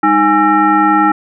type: tone with frequency modulation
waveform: sine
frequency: 826 Hz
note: G#5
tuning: 10 cents flat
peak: -7 dBFS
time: 0.03-1.12 s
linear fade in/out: 5 ms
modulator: 514 Hz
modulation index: 1.4
effects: none